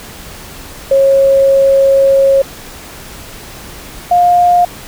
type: tone pair in turn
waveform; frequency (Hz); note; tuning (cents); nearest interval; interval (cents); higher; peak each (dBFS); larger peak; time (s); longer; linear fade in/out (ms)
sine; 545 / 707.6; C#5 / F5; -29 / +23; perfect fourth; 452; second; -5; neither; 0.91-2.42 / 4.11-4.65; first; 5
effects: pink hiss -31 dBFS RMS until 4.87 s